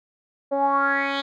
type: tone with low-pass filter sweep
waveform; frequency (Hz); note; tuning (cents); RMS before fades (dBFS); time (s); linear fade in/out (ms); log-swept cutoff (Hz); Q
10% pulse; 277.2; C#4; 0; -22; 0.51-1.22; 20; 600 to 3600; 6
effects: none